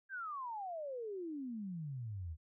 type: exponential sweep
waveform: sine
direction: down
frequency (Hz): 1622 to 75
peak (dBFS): -40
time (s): 0.09-2.37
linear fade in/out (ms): 50
effects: none